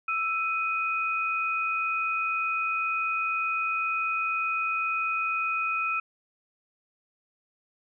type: tone pair together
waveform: sine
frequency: 1324 / 2499 Hz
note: E6 / D#7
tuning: +7 / +7 cents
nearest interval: major seventh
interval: 1100 cents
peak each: -28 dBFS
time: 0.08-6 s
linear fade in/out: 5 ms
effects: none